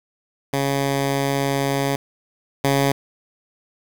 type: tone pair in turn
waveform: 10% pulse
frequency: 138.59 / 138.59 Hz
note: C#3 / C#3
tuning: 0 / 0 cents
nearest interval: unison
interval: 0 cents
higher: neither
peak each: -11 / -8 dBFS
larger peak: second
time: 0.53-1.96 / 2.64-2.92 s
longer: first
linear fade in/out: 5 ms
effects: 7-bit